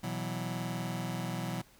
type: chord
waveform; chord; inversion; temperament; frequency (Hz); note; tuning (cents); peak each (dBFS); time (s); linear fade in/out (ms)
sawtooth; B suspended fourth; none; just; 123.47 / 164.63 / 185.21; B2 / E3 / F#3; 0 / -2 / +2; -34; 0.03-1.62; 10
effects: pink hiss -61 dBFS RMS until 1.79 s